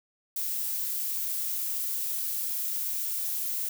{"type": "noise", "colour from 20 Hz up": "violet", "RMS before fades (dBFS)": -31, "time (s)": [0.36, 3.69], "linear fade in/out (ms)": 5, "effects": []}